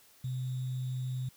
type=tone with sample-and-hold; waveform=sine; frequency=128.1 Hz; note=C3; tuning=36 cents flat; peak=-32 dBFS; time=0.24-1.29 s; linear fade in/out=5 ms; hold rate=3675 Hz; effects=white hiss -61 dBFS RMS until 1.36 s